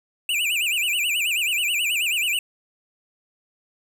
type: tone with vibrato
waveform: square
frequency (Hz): 2637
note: E7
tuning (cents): 0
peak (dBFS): -21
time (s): 0.29-2.39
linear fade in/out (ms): 2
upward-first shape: sine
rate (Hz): 9.3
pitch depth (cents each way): 210
effects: none